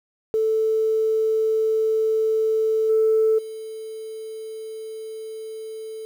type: tone with level steps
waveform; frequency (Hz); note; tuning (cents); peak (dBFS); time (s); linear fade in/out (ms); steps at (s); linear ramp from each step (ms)
sine; 440; A4; 0; -17 / -14 / -31; 0.34-6.05; 0; 2.89 / 3.38; 10
effects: tanh soft clip ceiling -11 dBFS + 8-bit